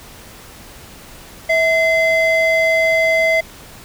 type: ring-modulated tone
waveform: triangle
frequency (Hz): 1355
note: E6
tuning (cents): +47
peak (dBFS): -7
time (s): 1.49-3.41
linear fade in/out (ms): 10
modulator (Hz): 705
effects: pink hiss -39 dBFS RMS until 3.84 s